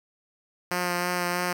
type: tone with vibrato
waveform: 5% pulse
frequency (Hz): 177.4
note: F3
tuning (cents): +27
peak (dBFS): -14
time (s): 0.71-1.53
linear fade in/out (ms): 5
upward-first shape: sine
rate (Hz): 3.1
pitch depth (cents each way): 15
effects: 9-bit